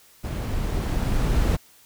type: noise with level ramp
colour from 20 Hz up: brown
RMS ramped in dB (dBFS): -28 to -20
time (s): 0.23-1.57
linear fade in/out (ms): 20
effects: white hiss -54 dBFS RMS until 1.85 s